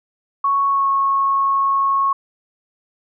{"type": "tone with pitch glide", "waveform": "sine", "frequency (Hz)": [1108.7, 1097.2], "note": ["C#6", "C#6"], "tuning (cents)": [0, -18], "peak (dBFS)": -14, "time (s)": [0.44, 2.13], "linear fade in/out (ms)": 5, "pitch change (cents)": -18, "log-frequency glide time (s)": [0.68, 0.88], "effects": []}